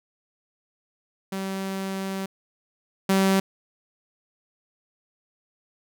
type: tone pair in turn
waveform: sawtooth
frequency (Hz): 192.7 / 192.7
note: G3 / G3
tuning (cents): -29 / -29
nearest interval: unison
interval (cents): 0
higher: neither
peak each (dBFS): -24 / -14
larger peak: second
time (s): 1.32-2.26 / 3.09-3.4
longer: first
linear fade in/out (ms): 5
effects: none